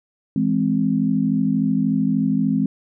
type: chord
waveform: sine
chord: E augmented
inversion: none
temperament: equal with one note detuned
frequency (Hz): 164.81 / 208.5 / 261.6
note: E3 / G#3 / B#3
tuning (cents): 0 / +7 / 0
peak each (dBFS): -23 / -20 / -20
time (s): 0.36-2.66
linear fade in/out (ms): 2
effects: none